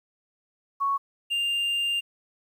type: tone pair in turn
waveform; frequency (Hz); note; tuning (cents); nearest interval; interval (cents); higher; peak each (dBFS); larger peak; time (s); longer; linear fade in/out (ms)
sine / triangle; 1110 / 2797; C#6 / F7; +2 / +2; octave + major third; 1600; second; -22 / -22; neither; 0.8-0.98 / 1.3-2.01; second; 20
effects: 10-bit